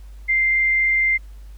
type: tone with frequency modulation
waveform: sine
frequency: 2093 Hz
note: C7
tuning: in tune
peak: -15 dBFS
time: 0.28-1.18 s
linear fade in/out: 20 ms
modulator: 24.3 Hz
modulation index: 0.29
effects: added 50 Hz sine -36 dBFS peak until 1.57 s + pink hiss -57 dBFS RMS until 1.57 s